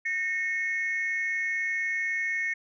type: tone pair together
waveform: sine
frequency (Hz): 1837 / 2185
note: A#6 / C#7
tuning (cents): -26 / -26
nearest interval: minor third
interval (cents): 300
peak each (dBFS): -28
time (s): 0.05-2.54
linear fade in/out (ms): 10
effects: tanh soft clip ceiling -21 dBFS